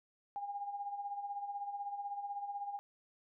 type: tone with tremolo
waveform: sine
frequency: 810 Hz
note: G#5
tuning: 43 cents flat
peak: -36 dBFS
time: 0.36-2.79 s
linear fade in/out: 0 ms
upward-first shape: sine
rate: 16 Hz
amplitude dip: 60%
effects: none